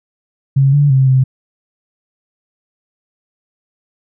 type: tone with pitch steps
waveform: sine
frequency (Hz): 136.4 / 144.4 / 133 / 131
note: C#3 / D3 / C3 / C3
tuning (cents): -28 / -29 / +29 / +2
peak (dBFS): -7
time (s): 0.56-1.24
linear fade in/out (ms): 10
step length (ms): 170
effects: none